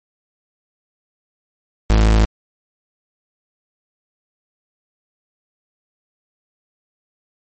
40% pulse tone, 53.9 Hz, A1, 35 cents flat, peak -9 dBFS, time 1.9-2.25 s, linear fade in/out 0 ms, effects MP3 32 kbps

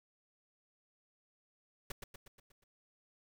pink noise with echo, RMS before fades -41 dBFS, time 1.9-1.92 s, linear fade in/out 5 ms, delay 120 ms, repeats 6, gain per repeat -5 dB, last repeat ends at 2.64 s, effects none

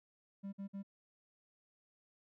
triangle tone bursts, 197.3 Hz, G3, 11 cents sharp, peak -39 dBFS, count 3, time 0.43-0.831 s, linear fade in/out 20 ms, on 99 ms, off 52 ms, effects none

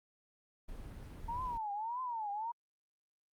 brown noise, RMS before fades -46 dBFS, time 0.68-1.58 s, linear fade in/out 10 ms
sine tone with vibrato, 910 Hz, A#5, 42 cents flat, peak -36 dBFS, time 1.28-2.52 s, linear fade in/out 10 ms, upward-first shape triangle, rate 1.7 Hz, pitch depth 230 cents each way
effects Opus 32 kbps

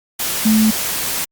sine tone in noise, 218.2 Hz, A3, 14 cents flat, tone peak -10 dBFS, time 0.45-0.71 s, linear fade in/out 10 ms, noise white, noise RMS -21 dBFS, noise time 0.19-1.25 s, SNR +8 dB, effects Opus 48 kbps

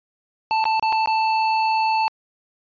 square tone with dropouts, 883 Hz, A5, 6 cents sharp, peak -18 dBFS, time 0.51-2.08 s, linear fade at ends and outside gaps 0 ms, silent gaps 0.641-0.654 / 0.796-0.826 / 0.924-0.927 / 1.059-1.074 s, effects resampled to 11025 Hz

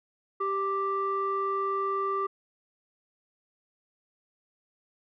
square tone with low-pass filter, 392 Hz, G4, in tune, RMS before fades -29 dBFS, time 0.4-2.27 s, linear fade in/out 10 ms, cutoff 1300 Hz, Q 8.1, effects none

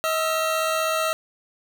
25% pulse tone pair together, 637 / 1349.8 Hz, D#5 / E6, +41 / +41 cents, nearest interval octave + minor second, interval 1300 cents, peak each -19 / -23 dBFS, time 0.04-1.13 s, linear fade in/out 0 ms, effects none

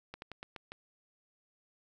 slowing click train, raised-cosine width 0.3 ms, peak -27 dBFS, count 6, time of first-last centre 0.14-0.719 s, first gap 81 ms, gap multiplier 1.18, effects 11-bit

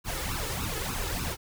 pink noise with flanger, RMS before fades -32 dBFS, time 0.04-1.37 s, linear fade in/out 50 ms, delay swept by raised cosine 0.75 to 2.35 ms, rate 3.4 Hz, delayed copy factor +0.8, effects none

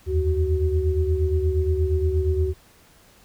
sine tone cluster, 77.3 / 85.8 / 375.7 Hz, D#2 / F2 / F#4, -11 / -30 / +26 cents, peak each -21 / -25 / -24 dBFS, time 0.06-2.54 s, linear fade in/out 50 ms, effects pink hiss -54 dBFS RMS until 3.24 s

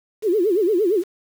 sine tone with vibrato, 388.4 Hz, G4, 16 cents flat, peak -15 dBFS, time 0.22-1.04 s, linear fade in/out 50 ms, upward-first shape sine, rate 8.7 Hz, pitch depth 240 cents each way, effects 7-bit

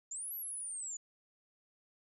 sine linear two-way sweep, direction up then down, 6860 to 11960 to 6860 Hz, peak -39 dBFS, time 0.11-0.97 s, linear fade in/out 5 ms, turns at 0.34 s, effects none

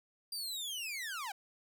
sawtooth linear sweep, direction down, 4793 to 740 Hz, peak -35 dBFS, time 0.32-1.32 s, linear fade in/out 5 ms, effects none

